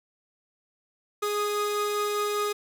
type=tone pair together; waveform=45% pulse; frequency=415.3 / 1240.9 Hz; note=G#4 / D#6; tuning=0 / -5 cents; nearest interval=octave + perfect fifth; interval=1895 cents; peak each=-27 / -30 dBFS; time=1.22-2.53 s; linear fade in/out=10 ms; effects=none